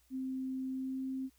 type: tone with pitch glide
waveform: sine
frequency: 261.6 to 263.6 Hz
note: C4 to C4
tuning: 0 to +13 cents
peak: -35 dBFS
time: 0.1-1.3 s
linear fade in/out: 50 ms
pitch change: +13 cents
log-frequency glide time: 0.69-1.02 s
effects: added 60 Hz sine -70 dBFS peak until 1.38 s + white hiss -71 dBFS RMS until 1.38 s